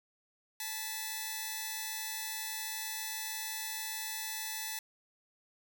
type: tone pair together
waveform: 5% pulse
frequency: 868.4 / 1975.5 Hz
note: A5 / B6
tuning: -23 / 0 cents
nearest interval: octave + major second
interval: 1423 cents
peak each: -28 / -29 dBFS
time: 0.6-4.79 s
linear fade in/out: 2 ms
effects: none